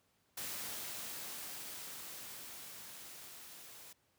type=noise with level ramp; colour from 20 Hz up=white; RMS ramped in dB=-42 to -54 dBFS; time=0.37-3.93 s; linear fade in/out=5 ms; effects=pink hiss -75 dBFS RMS until 4.18 s + high-pass 80 Hz 12 dB/octave